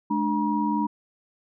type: tone cluster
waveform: sine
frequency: 213.1 / 296.8 / 956 Hz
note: G#3 / D4 / A#5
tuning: +45 / +18 / +43 cents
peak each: -26 dBFS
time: 0.1-0.87 s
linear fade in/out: 10 ms
effects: none